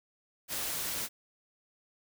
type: noise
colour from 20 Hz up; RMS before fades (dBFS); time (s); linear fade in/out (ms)
white; -35; 0.48-1.09; 50
effects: none